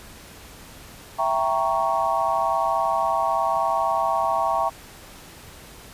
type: chord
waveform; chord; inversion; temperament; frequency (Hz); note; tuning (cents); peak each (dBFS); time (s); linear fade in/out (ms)
sine; E diminished seventh; none; equal with one note detuned; 663.1 / 784 / 932.3 / 1108.7; E5 / G5 / Bb5 / Db6; +10 / 0 / 0 / 0; -25; 1.18-4.7; 20
effects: pink hiss -44 dBFS RMS until 5.93 s + resampled to 32000 Hz